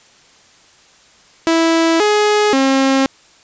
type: tone with pitch steps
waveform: sawtooth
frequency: 328.7 / 419.5 / 268.7 Hz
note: E4 / G#4 / C4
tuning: -5 / +17 / +46 cents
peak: -7 dBFS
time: 1.47-3.06 s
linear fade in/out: 0 ms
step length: 530 ms
effects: white hiss -48 dBFS RMS until 3.43 s + resampled to 16000 Hz